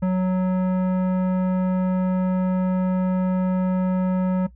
sine tone with tanh clipping, 185 Hz, F#3, in tune, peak -20 dBFS, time 0.02-4.47 s, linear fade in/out 10 ms, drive 14 dB, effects noise-tail reverb RT60 0.1 s tail -17 dB re dry + added 60 Hz sine -45 dBFS peak until 4.55 s

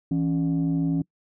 sine tone pair together, 164.6 / 277 Hz, E3 / C#4, -2 / -1 cents, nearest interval major sixth, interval 901 cents, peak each -22 dBFS, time 0.11-1.02 s, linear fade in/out 5 ms, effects noise-tail reverb RT60 0.1 s tail -24 dB re dry + tanh soft clip ceiling -17 dBFS

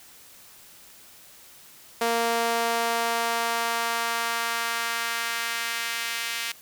sawtooth tone with high-pass filter sweep, 232 Hz, A#3, 8 cents flat, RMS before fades -27 dBFS, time 2.01-6.52 s, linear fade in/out 5 ms, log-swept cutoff 530 to 2300 Hz, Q 1.2, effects white hiss -50 dBFS RMS until 6.61 s

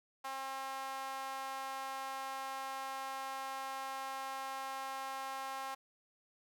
sawtooth tone with high-pass filter, 268 Hz, C4, 42 cents sharp, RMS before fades -42 dBFS, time 0.24-5.75 s, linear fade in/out 10 ms, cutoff 910 Hz, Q 3.5, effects none

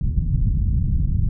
pink low-pass noise, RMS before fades -19 dBFS, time 0.01-1.29 s, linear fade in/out 5 ms, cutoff 160 Hz, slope 24 dB/octave, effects none

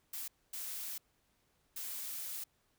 blue noise bursts at uneven times, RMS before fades -42 dBFS, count 3, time 0.13-0.28 / 0.53-0.98 / 1.76-2.44 s, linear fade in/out 5 ms, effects pink hiss -75 dBFS RMS until 2.78 s

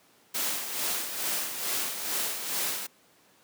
white noise with tremolo, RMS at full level -29 dBFS, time 0.34-2.87 s, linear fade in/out 10 ms, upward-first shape sine, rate 2.3 Hz, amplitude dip 55%, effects pink hiss -61 dBFS RMS until 3.43 s + high-pass 200 Hz 12 dB/octave

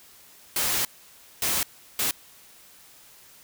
white noise bursts at uneven times, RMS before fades -25 dBFS, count 3, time 0.56-0.85 / 1.42-1.63 / 1.99-2.11 s, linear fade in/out 2 ms, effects white hiss -52 dBFS RMS until 3.43 s

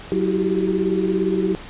sine tone cluster, 186.7 / 327.2 / 376.2 / 393.5 Hz, F#3 / E4 / F#4 / G4, +16 / -13 / +29 / +7 cents, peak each -23 dBFS, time 0.12-1.55 s, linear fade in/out 0 ms, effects pink hiss -38 dBFS RMS until 1.69 s + resampled to 8000 Hz

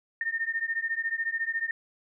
sine beating tone pair, 1817 / 1831 Hz, A#6 / A#6, -45 / -32 cents, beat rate 14 Hz, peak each -30 / -31 dBFS, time 0.21-1.71 s, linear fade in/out 2 ms, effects none

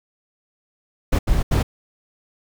brown noise bursts at uneven times, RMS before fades -17 dBFS, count 3, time 1.12-1.19 / 1.27-1.43 / 1.51-1.63 s, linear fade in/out 10 ms, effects none

